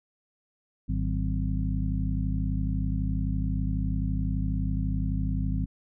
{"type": "harmonic tone with a mistuned harmonic", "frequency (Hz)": 51.9, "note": "G#1", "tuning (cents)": 0, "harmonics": [1, 2, 3, 4, 5], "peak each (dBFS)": [-28, -31, -33, -34, -35], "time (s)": [0.88, 5.66], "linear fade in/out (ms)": 20, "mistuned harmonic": 4, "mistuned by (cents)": -150, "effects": []}